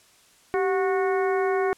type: harmonic tone with a mistuned harmonic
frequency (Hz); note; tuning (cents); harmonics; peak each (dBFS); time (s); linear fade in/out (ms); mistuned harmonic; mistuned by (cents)
366.6; F#4; -16; 1 / 2 / 3 / 4 / 5 / 6; -22 / -28 / -32 / -34 / -36 / -38; 0.54-1.73; 0; 1; +94
effects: white hiss -57 dBFS RMS until 1.77 s + low-pass 10000 Hz 12 dB/octave

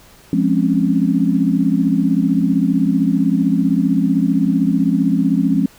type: chord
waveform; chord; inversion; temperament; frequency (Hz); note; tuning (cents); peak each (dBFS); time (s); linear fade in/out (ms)
sine; Db major seventh; first; equal; 174.61 / 207.7 / 261.6 / 277.2; F3 / Ab3 / C4 / Db4; 0 / 0 / 0 / 0; -18; 0.33-5.66; 2
effects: pink hiss -46 dBFS RMS until 5.78 s

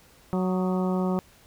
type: harmonic tone with a mistuned harmonic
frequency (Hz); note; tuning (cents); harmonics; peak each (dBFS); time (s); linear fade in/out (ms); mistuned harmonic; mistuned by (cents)
185; F#3; 0; 1 / 2 / 3 / 4 / 5 / 6 / 7; -24 / -30 / -34 / -36 / -38 / -40 / -41; 0.33-1.19; 0; 7; -58
effects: pink hiss -56 dBFS RMS until 1.46 s

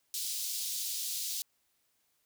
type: high-pass noise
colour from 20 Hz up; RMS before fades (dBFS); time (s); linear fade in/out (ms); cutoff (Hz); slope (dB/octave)
pink; -36; 0.14-1.42; 0; 3900; 24
effects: white hiss -75 dBFS RMS until 2.25 s

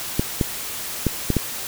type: clicks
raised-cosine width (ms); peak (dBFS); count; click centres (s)
3; -5; 5; 0.195 / 0.412 / 1.067 / 1.303 / 1.367
effects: white hiss -30 dBFS RMS until 1.67 s

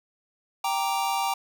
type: chord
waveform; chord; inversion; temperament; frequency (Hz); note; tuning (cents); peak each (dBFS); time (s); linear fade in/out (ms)
square; G minor; none; equal; 784 / 932.3 / 1174.7; G5 / Bb5 / D6; 0 / 0 / 0; -28 / -29 / -33; 0.64-1.34; 5
effects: none

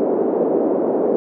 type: band-pass noise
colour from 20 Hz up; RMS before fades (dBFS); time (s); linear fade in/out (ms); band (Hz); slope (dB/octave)
white; -18; 0-1.16; 0; 270 to 520; 24
effects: none

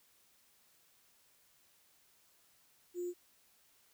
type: tone with sample-and-hold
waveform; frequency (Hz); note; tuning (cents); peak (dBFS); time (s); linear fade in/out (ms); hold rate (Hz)
sine; 353.7; F4; +22; -36; 2.94-3.14; 50; 7350
effects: white hiss -69 dBFS RMS until 3.93 s

